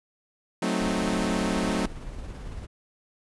sawtooth chord, F# diminished seventh, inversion none, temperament equal, 185 / 220 / 261.6 / 311.1 Hz, F#3 / A3 / C4 / Eb4, 0 / 0 / 0 / 0 cents, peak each -25 / -25 / -27 / -28 dBFS, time 0.62-1.86 s, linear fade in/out 5 ms
brown noise with tremolo, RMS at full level -36 dBFS, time 0.79-2.67 s, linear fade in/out 20 ms, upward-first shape sine, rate 18 Hz, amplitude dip 30%
effects resampled to 24000 Hz

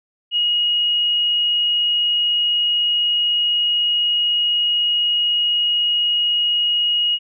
sine tone, 2886 Hz, F#7, 44 cents flat, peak -15 dBFS, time 0.31-7.19 s, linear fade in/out 50 ms, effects none

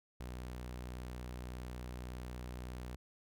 sawtooth tone, 61.74 Hz, B1, in tune, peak -39 dBFS, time 0.2-2.96 s, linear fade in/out 5 ms, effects none

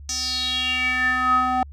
square tone with band-pass filter sweep, 253.9 Hz, B3, 48 cents sharp, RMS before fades -22 dBFS, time 0.09-1.63 s, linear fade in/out 2 ms, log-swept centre 6000 to 880 Hz, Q 6.6, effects added 71 Hz sine -37 dBFS peak until 1.72 s

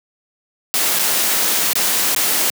white noise with dropouts, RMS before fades -17 dBFS, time 0.74-2.5 s, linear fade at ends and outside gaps 0 ms, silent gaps 0.989-0.994 / 1.731-1.755 / 2.148-2.162 s, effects high-pass 200 Hz 12 dB/octave

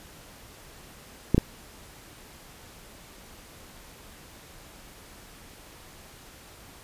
clicks, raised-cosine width 3 ms, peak -6 dBFS, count 2, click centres 1.346 / 1.38 s, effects pink hiss -49 dBFS RMS until 6.83 s + resampled to 32000 Hz

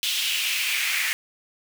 pink noise with high-pass filter sweep, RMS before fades -25 dBFS, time 0.03-1.13 s, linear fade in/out 0 ms, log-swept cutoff 3200 to 2000 Hz, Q 3.7, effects none

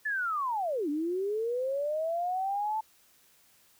sine linear two-way sweep, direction down then up, 1760 to 283.9 to 885 Hz, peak -28 dBFS, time 0.05-2.81 s, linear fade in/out 10 ms, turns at 0.89 s, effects white hiss -63 dBFS RMS until 3.79 s

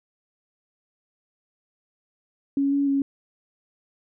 sine tone with pitch steps, 278 / 281.5 / 276.5 Hz, C#4 / C#4 / C#4, +5 / +27 / -4 cents, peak -19 dBFS, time 2.57-3.02 s, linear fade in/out 2 ms, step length 150 ms, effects none

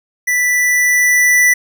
square tone with level ramp, 1975.5 Hz, B6, in tune, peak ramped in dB -13 to -8 dBFS, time 0.27-1.54 s, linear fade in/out 10 ms, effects none

